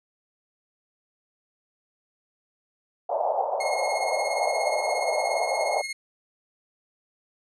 pink band-pass noise, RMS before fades -26 dBFS, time 3.09-5.82 s, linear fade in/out 10 ms, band 550 to 850 Hz, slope 48 dB/octave
sawtooth tone with tremolo, 2155 Hz, C#7, 49 cents flat, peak -25 dBFS, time 3.6-5.93 s, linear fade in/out 5 ms, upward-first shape sine, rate 17 Hz, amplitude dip 55%
effects resampled to 24000 Hz

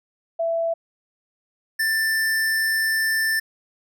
sine / square tone pair in turn, 665 / 1775.3 Hz, E5 / A6, +15 / +15 cents, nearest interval octave + perfect fourth, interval 1700 cents, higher second, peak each -20 dBFS, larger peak neither, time 0.39-0.74 / 1.79-3.4 s, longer second, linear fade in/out 10 ms, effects none

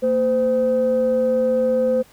sine tone pair together, 228.9 / 513.9 Hz, A#3 / C5, -31 / -31 cents, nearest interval octave + major second, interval 1400 cents, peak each -22 / -15 dBFS, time 0.02-2.03 s, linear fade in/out 20 ms, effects tanh soft clip ceiling -11 dBFS + pink hiss -51 dBFS RMS until 2.12 s

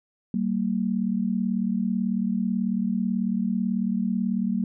sine tone pair together, 191.5 / 229.7 Hz, G3 / A#3, -40 / -25 cents, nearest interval minor third, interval 315 cents, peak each -25 dBFS, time 0.34-4.64 s, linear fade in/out 2 ms, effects none

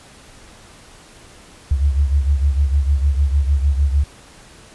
sine beating tone pair, 69.3 / 75.9 Hz, C#2 / D#2, 0 / -42 cents, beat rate 6.6 Hz, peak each -14 / -20 dBFS, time 1.71-4.04 s, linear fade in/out 5 ms, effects pink hiss -44 dBFS RMS until 4.74 s + resampled to 24000 Hz

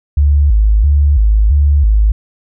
sine tone with vibrato, 61.74 Hz, B1, in tune, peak -6 dBFS, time 0.17-2.12 s, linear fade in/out 5 ms, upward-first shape square, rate 1.5 Hz, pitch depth 270 cents each way, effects none

